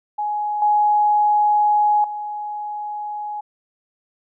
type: tone with level steps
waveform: sine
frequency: 837 Hz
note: G#5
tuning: 13 cents sharp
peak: -20 / -13 / -25 dBFS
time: 0.18-3.41 s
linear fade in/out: 10 ms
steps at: 0.62 / 2.04 s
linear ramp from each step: 2 ms
effects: none